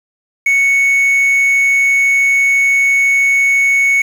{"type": "tone with quantisation", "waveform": "triangle", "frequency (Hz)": 2217, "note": "C#7", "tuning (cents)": 0, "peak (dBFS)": -7, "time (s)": [0.46, 4.02], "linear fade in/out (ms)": 5, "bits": 6, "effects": []}